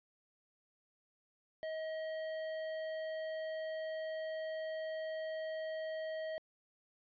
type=tone with tanh clipping; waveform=sine; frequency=634 Hz; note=D#5; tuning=32 cents sharp; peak=-40 dBFS; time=1.63-6.38 s; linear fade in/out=0 ms; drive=13 dB; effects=resampled to 11025 Hz

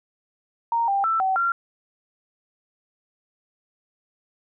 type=tone with pitch steps; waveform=sine; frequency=929 / 792 / 1329 / 761 / 1377 Hz; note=A#5 / G5 / E6 / F#5 / F6; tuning=-6 / +18 / +14 / +48 / -25 cents; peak=-19 dBFS; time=0.72-1.52 s; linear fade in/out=2 ms; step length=160 ms; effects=none

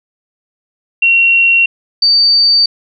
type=tone pair in turn; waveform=sine; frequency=2738 / 4605 Hz; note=F7 / D8; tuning=-35 / -35 cents; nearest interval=major sixth; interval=900 cents; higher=second; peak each=-6 dBFS; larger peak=neither; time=1.02-1.66 / 2.02-2.66 s; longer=neither; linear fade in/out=5 ms; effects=none

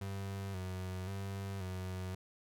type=tone with vibrato; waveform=35% pulse; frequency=95.2 Hz; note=F#2; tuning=50 cents sharp; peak=-37 dBFS; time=0.01-2.15 s; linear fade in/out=5 ms; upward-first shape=square; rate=0.94 Hz; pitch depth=48 cents each way; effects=none

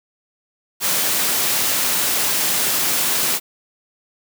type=high-pass noise; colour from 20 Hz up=white; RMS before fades=-19 dBFS; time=0.8-3.4 s; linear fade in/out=50 ms; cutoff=120 Hz; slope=24 dB/octave; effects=none

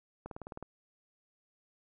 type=click train; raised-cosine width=1 ms; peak=-28 dBFS; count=8; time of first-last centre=0.26-0.626 s; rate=19.1 Hz; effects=none

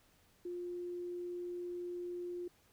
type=tone; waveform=sine; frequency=352.9 Hz; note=F4; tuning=18 cents sharp; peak=-39 dBFS; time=0.45-2.48 s; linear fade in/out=5 ms; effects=pink hiss -69 dBFS RMS until 2.72 s

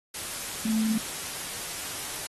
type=tone in noise; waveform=sine; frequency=220 Hz; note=A3; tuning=in tune; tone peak=-23 dBFS; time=0.65-0.98 s; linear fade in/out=5 ms; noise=white; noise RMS=-35 dBFS; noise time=0.14-2.27 s; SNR=+9 dB; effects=AAC 32 kbps

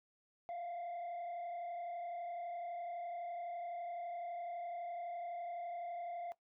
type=tone with frequency modulation; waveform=sine; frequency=695 Hz; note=F5; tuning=9 cents flat; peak=-38 dBFS; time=0.49-6.32 s; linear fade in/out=0 ms; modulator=31.9 Hz; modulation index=0.6; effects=noise-tail reverb RT60 0.1 s tail -18 dB re dry + tanh soft clip ceiling -40 dBFS

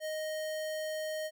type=tone; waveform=square; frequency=622.3 Hz; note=D#5; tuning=in tune; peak=-35 dBFS; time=0-1.31 s; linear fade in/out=50 ms; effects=none

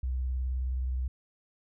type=tone with vibrato; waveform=sine; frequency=63.7 Hz; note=C2; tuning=46 cents flat; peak=-28 dBFS; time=0.03-1.08 s; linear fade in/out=5 ms; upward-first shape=triangle; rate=19 Hz; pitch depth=73 cents each way; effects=none

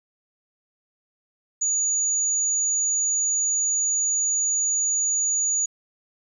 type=tone; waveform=sine; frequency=6750 Hz; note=G#8; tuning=27 cents sharp; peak=-20 dBFS; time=1.61-5.66 s; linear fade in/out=10 ms; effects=none

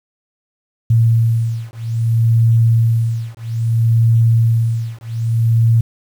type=beating tone pair; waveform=sine; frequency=114.3 / 114.91 Hz; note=A#2 / A#2; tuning=-34 / -24 cents; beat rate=0.61 Hz; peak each=-14 dBFS; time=0.9-5.81 s; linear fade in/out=5 ms; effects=7-bit

